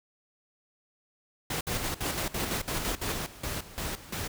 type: noise bursts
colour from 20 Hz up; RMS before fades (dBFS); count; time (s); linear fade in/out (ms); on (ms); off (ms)
pink; -32; 10; 1.5-3.122; 5; 110; 58
type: noise with tremolo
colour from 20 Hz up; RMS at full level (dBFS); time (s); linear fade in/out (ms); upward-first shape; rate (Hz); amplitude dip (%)
pink; -34; 1.71-4.28; 10; square; 2.9; 80
effects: none